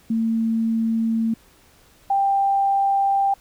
sine tone pair in turn, 225.7 / 789.6 Hz, A3 / G5, +44 / +12 cents, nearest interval octave + minor seventh, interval 2168 cents, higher second, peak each -18 / -16 dBFS, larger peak second, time 0.1-1.34 / 2.1-3.34 s, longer neither, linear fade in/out 5 ms, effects pink hiss -54 dBFS RMS until 3.4 s

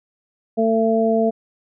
harmonic tone, 224.2 Hz, A3, 33 cents sharp, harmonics 1 / 2 / 3, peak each -19 / -19 / -19 dBFS, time 0.57-1.31 s, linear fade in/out 20 ms, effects none

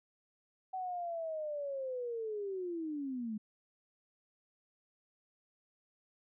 sine linear sweep, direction down, 758 to 207.4 Hz, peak -36 dBFS, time 0.73-3.38 s, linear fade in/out 10 ms, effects none

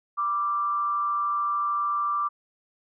sine tone with frequency modulation, 1174.7 Hz, D6, in tune, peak -23 dBFS, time 0.17-2.29 s, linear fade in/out 20 ms, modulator 182 Hz, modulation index 0.31, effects none

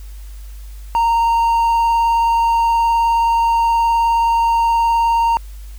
triangle tone with vibrato, 925 Hz, A#5, 14 cents flat, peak -10 dBFS, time 0.95-5.37 s, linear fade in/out 0 ms, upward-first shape sine, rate 19 Hz, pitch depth 9 cents each way, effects added 50 Hz sine -30 dBFS peak until 5.78 s + white hiss -48 dBFS RMS until 5.78 s

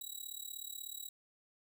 10% pulse tone with amplitude modulation, 3879 Hz, B7, 32 cents flat, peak -32 dBFS, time 0.01-1.09 s, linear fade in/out 5 ms, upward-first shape sine, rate 36.4 Hz, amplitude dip 90%, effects none

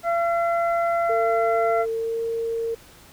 harmonic tone, 680 Hz, F5, 46 cents flat, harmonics 1 / 2 / 3, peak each -20 / -27 / -34 dBFS, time 0.03-1.86 s, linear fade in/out 50 ms
sine tone with pitch glide, 451.7 to 458 Hz, A4 to A#4, +45 to -31 cents, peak -23 dBFS, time 1.09-2.75 s, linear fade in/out 10 ms, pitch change +24 cents, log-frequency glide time 1.92-2.21 s
effects pink hiss -49 dBFS RMS until 3.12 s

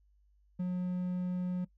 triangle tone, 180.6 Hz, F#3, 42 cents flat, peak -29 dBFS, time 0.59-1.65 s, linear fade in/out 10 ms, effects noise-tail reverb RT60 0.1 s tail -22 dB re dry + added 50 Hz sine -64 dBFS peak until 1.77 s

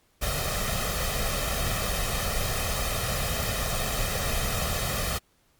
pink noise with comb filter, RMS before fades -28 dBFS, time 0.21-5.19 s, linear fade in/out 20 ms, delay 1.6 ms, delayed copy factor +0.7, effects pink hiss -66 dBFS RMS until 5.59 s + Opus 48 kbps

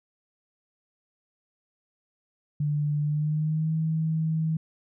sine tone with pitch glide, 147.9 to 159.43 Hz, D3 to D#3, +13 to +43 cents, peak -23 dBFS, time 2.6-4.57 s, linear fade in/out 5 ms, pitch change +130 cents, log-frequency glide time 3.02-3.73 s, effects none

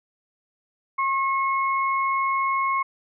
sine tone pair together, 1080 / 2177 Hz, C#6 / C#7, -45 / -32 cents, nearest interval octave, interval 1213 cents, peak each -21 / -28 dBFS, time 0.98-2.83 s, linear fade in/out 10 ms, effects none

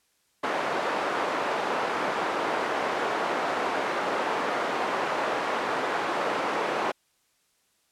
white band-pass noise, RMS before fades -28 dBFS, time 0.43-6.92 s, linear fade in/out 10 ms, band 350 to 1100 Hz, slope 12 dB/octave, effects white hiss -69 dBFS RMS until 7.91 s + low-pass 11000 Hz 12 dB/octave

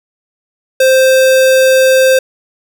square tone, 523.3 Hz, C5, in tune, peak -6 dBFS, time 0.8-2.19 s, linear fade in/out 5 ms, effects none

